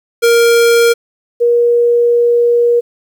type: tone pair in turn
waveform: square / sine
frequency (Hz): 467.7 / 475.9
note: A#4 / A#4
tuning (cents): +6 / +36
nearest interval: unison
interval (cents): 30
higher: second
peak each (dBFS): -7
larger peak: neither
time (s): 0.22-0.94 / 1.4-2.81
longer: second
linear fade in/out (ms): 20
effects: 8-bit